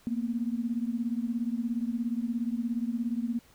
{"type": "beating tone pair", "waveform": "sine", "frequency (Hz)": [228.9, 245.9], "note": ["A#3", "B3"], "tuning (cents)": [-31, -7], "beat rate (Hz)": 17, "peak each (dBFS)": [-30, -32], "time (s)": [0.07, 3.39], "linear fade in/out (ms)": 0, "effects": ["pink hiss -60 dBFS RMS until 3.54 s"]}